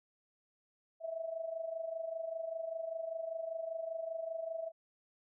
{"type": "tone with amplitude modulation", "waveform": "sine", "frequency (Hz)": 655, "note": "E5", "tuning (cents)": -11, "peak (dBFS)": -34, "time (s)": [1, 4.72], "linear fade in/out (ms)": 50, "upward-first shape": "sine", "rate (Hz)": 25.1, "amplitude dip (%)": 70, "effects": []}